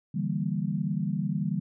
sine chord, E half-diminished seventh, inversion third, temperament equal, 146.83 / 164.81 / 196 / 233.1 Hz, D3 / E3 / G3 / Bb3, 0 / 0 / 0 / 0 cents, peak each -32 / -31 / -30 / -36 dBFS, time 0.14-1.6 s, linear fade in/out 10 ms, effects none

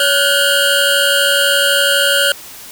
square tone cluster, 563 / 1425 / 1517 / 2871 / 3158 Hz, C#5 / F6 / F#6 / F7 / G7, +27 / +34 / +43 / +47 / +12 cents, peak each -18 dBFS, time 0-2.32 s, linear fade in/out 2 ms, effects white hiss -34 dBFS RMS until 2.71 s

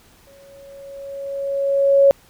sine tone with exponential growth, 554.4 Hz, C#5, in tune, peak -7 dBFS, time 0.27-2.11 s, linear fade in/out 0 ms, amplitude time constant 400 ms, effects pink hiss -52 dBFS RMS until 2.29 s

